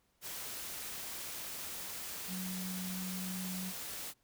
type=tone in noise; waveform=sine; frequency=185 Hz; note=F#3; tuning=in tune; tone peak=-39 dBFS; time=2.27-3.73 s; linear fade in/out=50 ms; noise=white; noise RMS=-43 dBFS; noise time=0.21-4.14 s; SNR=+1 dB; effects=pink hiss -75 dBFS RMS until 4.23 s